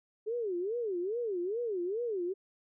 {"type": "tone with vibrato", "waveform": "sine", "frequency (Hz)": 410, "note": "G#4", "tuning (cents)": -22, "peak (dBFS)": -31, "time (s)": [0.26, 2.34], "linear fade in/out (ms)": 20, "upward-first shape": "sine", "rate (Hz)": 2.4, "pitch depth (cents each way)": 290, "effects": []}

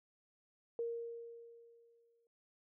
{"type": "tone with exponential decay", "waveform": "sine", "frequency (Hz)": 466.2, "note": "A#4", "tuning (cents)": 0, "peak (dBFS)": -34, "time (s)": [0.79, 2.27], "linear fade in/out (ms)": 1, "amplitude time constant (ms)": 320, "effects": ["noise-tail reverb RT60 0.3 s tail -21 dB re dry"]}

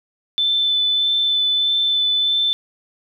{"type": "tone with vibrato", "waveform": "sine", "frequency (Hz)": 3520, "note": "A7", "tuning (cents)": 0, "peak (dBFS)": -15, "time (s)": [0.38, 2.53], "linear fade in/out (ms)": 0, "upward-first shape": "sine", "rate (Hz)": 1.6, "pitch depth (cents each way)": 10, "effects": ["9-bit"]}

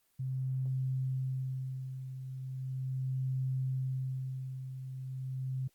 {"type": "tone with tremolo", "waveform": "sine", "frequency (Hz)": 130.81, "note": "C3", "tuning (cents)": 0, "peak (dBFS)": -30, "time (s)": [0.19, 5.68], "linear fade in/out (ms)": 10, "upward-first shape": "sine", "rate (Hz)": 0.38, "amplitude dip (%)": 65, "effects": ["white hiss -73 dBFS RMS until 5.74 s", "Opus 24 kbps"]}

